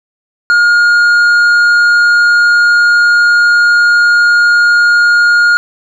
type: tone with tanh clipping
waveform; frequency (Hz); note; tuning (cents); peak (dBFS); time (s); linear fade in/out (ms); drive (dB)
triangle; 1424; F6; +33; -6; 0.5-5.57; 0; 10
effects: none